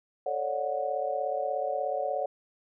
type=chord; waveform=sine; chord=D major seventh; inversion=second; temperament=just; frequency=440.5 / 550.6 / 587.3 / 734.2 Hz; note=A4 / C#5 / D5 / F#5; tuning=+2 / -12 / 0 / -14 cents; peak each=-38 / -32 / -33 / -32 dBFS; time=0.26-2.26 s; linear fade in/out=5 ms; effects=none